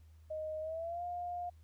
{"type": "tone with pitch glide", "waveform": "sine", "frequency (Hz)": [622.3, 706.6], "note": ["D#5", "F5"], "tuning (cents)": [0, 20], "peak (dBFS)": -37, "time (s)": [0.3, 1.5], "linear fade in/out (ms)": 10, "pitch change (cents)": 220, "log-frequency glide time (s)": [0.61, 1.04], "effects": ["added 79 Hz sine -56 dBFS peak until 1.63 s", "pink hiss -75 dBFS RMS until 1.63 s"]}